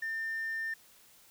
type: tone with tanh clipping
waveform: triangle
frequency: 1800 Hz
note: A6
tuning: 39 cents sharp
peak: -33 dBFS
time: 0.02-0.74 s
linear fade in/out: 5 ms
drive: 5 dB
effects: white hiss -60 dBFS RMS until 1.3 s